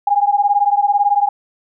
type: beating tone pair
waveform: sine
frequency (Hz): 808 / 826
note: G#5 / G#5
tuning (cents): -48 / -10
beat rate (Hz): 18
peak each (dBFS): -14 / -15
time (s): 0.07-1.29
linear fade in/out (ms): 5
effects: none

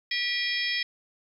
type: harmonic tone with a mistuned harmonic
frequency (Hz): 652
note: E5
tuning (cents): -19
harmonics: 3 / 4 / 5 / 6 / 7 / 8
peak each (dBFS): -30 / -33 / -32 / -36 / -38 / -33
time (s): 0.11-0.83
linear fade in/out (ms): 5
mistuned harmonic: 4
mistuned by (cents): -140
effects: 10-bit

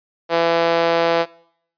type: tone with high-pass filter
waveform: sawtooth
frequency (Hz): 167.6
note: E3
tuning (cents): +29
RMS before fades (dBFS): -17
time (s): 0.29-1.26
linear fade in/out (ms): 50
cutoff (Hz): 540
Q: 2.2
effects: noise-tail reverb RT60 0.7 s tail -23 dB re dry + resampled to 11025 Hz

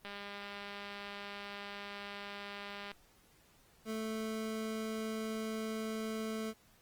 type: click train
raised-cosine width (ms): 0.3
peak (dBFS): -29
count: 580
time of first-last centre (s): 0.05-2.916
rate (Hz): 202
type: tone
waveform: 25% pulse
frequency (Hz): 220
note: A3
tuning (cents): 0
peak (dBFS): -33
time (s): 3.85-6.54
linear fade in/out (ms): 50
effects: pink hiss -66 dBFS RMS until 6.81 s + Opus 24 kbps

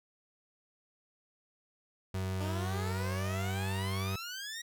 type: tone with pitch glide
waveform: 35% pulse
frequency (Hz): 94.2 to 95.79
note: F#2 to G2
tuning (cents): +32 to -39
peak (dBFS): -31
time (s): 2.14-4.16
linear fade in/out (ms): 5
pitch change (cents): +29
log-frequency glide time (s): 3.07-3.43
type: exponential sweep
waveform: 15% pulse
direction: up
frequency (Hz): 293.7 to 1913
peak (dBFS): -33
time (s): 2.4-4.62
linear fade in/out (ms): 10
effects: none

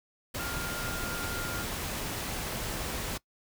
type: tone in noise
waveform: sine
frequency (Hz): 1405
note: F6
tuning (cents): +10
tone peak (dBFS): -38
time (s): 0.39-1.64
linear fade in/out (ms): 10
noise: pink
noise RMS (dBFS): -35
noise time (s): 0.34-3.18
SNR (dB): -6
effects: noise-tail reverb RT60 0.1 s tail -22 dB re dry

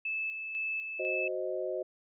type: tone with tremolo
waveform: sine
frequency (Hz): 2619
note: E7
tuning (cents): -12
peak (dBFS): -31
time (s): 0.05-1.28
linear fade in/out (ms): 5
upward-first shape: square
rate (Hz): 2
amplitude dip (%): 45
type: chord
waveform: sine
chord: C diminished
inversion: second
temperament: equal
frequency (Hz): 370 / 523.3 / 622.3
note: Gb4 / C5 / Eb5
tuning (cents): 0 / 0 / 0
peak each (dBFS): -36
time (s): 0.99-1.83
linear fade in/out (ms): 10
effects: none

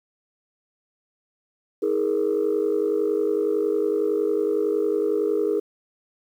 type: chord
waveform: sine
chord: D# suspended fourth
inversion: none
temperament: equal with one note detuned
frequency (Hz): 319.1 / 415.3 / 466.2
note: D#4 / G#4 / A#4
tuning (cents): +44 / 0 / 0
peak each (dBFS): -26 / -21 / -24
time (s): 1.82-5.6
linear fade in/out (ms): 10
effects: tanh soft clip ceiling -14 dBFS + 9-bit

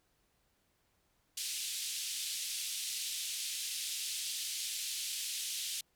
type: band-pass noise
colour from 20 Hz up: pink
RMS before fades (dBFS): -39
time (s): 1.37-5.81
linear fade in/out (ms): 5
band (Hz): 3000 to 12000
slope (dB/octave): 24
effects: pink hiss -75 dBFS RMS until 5.95 s

